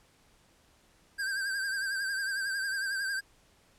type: tone with vibrato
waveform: square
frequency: 1581 Hz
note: G6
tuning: 14 cents sharp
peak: -31 dBFS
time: 1.18-3.21 s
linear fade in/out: 20 ms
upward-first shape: triangle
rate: 11 Hz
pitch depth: 67 cents each way
effects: pink hiss -64 dBFS RMS until 3.78 s + low-pass 11000 Hz 12 dB/octave